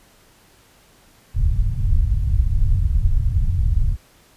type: low-pass noise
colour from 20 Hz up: pink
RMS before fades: -17 dBFS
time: 1.34-3.97 s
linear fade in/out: 50 ms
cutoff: 100 Hz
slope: 24 dB/octave
effects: pink hiss -53 dBFS RMS until 4.36 s + resampled to 32000 Hz